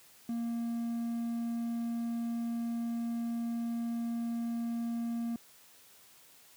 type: tone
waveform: triangle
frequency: 233.1 Hz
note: A#3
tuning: in tune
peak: -30 dBFS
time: 0.29-5.36 s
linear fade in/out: 2 ms
effects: white hiss -59 dBFS RMS until 6.56 s + high-pass 80 Hz 12 dB/octave